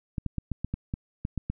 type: clicks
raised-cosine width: 5 ms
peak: -17 dBFS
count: 10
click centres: 0.182 / 0.263 / 0.383 / 0.517 / 0.646 / 0.74 / 0.939 / 1.251 / 1.377 / 1.5 s
effects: none